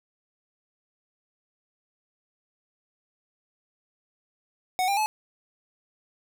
square tone with pitch steps, 740 / 797.7 / 859.9 Hz, F#5 / G5 / A5, 0 / +30 / -40 cents, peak -23 dBFS, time 4.79-5.06 s, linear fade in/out 0 ms, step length 90 ms, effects none

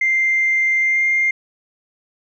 sine tone with pitch glide, 2093 to 2110 Hz, C7 to C7, 0 to +14 cents, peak -13 dBFS, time 0.01-1.31 s, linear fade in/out 5 ms, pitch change +14 cents, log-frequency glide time 0.8-1.04 s, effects tanh soft clip ceiling -9 dBFS

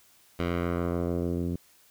10% pulse tone with low-pass filter sweep, 86.8 Hz, F2, 10 cents flat, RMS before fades -29 dBFS, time 0.39-1.56 s, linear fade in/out 5 ms, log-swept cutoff 3200 to 240 Hz, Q 1, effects white hiss -60 dBFS RMS until 1.9 s

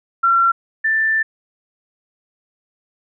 sine tone pair in turn, 1363 / 1771.9 Hz, F6 / A6, -43 / +12 cents, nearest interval perfect fourth, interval 455 cents, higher second, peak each -11 / -14 dBFS, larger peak first, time 0.23-0.52 / 0.84-1.23 s, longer second, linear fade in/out 10 ms, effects none

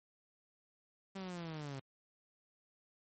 sawtooth linear sweep, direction down, 196 to 131.4 Hz, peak -38 dBFS, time 1.15-1.8 s, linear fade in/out 10 ms, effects MP3 32 kbps

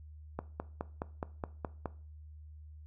click train, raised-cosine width 1 ms, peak -21 dBFS, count 8, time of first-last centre 0.39-1.858 s, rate 4.77 Hz, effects noise-tail reverb RT60 0.4 s tail -18 dB re dry + added 76 Hz sine -48 dBFS peak until 2.86 s

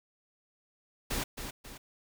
pink noise with echo, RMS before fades -33 dBFS, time 1.1-1.24 s, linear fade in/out 10 ms, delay 270 ms, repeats 2, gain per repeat -7 dB, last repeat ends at 1.78 s, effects none

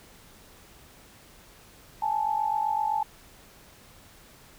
sine tone pair together, 830.6 / 878.4 Hz, G#5 / A5, 0 / -3 cents, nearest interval minor second, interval 97 cents, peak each -28 / -26 dBFS, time 2.02-3.03 s, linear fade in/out 5 ms, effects pink hiss -53 dBFS RMS until 4.58 s

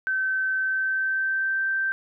sine tone with pitch glide, 1538 to 1563.1 Hz, G6 to G6, -33 to -5 cents, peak -22 dBFS, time 0.07-1.92 s, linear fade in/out 0 ms, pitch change +28 cents, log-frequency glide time 0.56-1.63 s, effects none

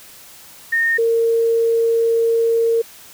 sine tone pair in turn, 1836 / 459 Hz, A#6 / A#4, -27 / -27 cents, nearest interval 2 octaves, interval 2400 cents, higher first, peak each -14 / -13 dBFS, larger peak second, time 0.72-0.98 / 0.98-2.82 s, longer second, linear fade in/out 10 ms, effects white hiss -42 dBFS RMS until 3.13 s

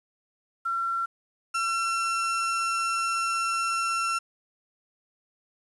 sine / 35% pulse tone pair in turn, 1360 / 1352.7 Hz, F6 / E6, -46 / +44 cents, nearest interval unison, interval 10 cents, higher first, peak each -25 / -23 dBFS, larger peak second, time 0.65-1.06 / 1.54-4.19 s, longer second, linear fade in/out 10 ms, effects resampled to 24000 Hz + 9-bit

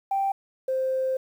sine tone pair in turn, 784 / 523.3 Hz, G5 / C5, 0 / 0 cents, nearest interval perfect fifth, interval 700 cents, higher first, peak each -21 / -22 dBFS, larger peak first, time 0.11-0.32 / 0.68-1.17 s, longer second, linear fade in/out 5 ms, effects tanh soft clip ceiling -17 dBFS + 9-bit

